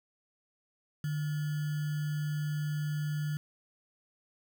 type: tone with sample-and-hold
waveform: sine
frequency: 150 Hz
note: D3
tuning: 37 cents sharp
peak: -30 dBFS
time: 1.04-3.37 s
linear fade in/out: 2 ms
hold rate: 1575 Hz
effects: none